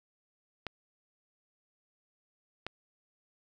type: clicks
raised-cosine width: 0.3 ms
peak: -20 dBFS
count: 2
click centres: 0.667 / 2.666 s
effects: none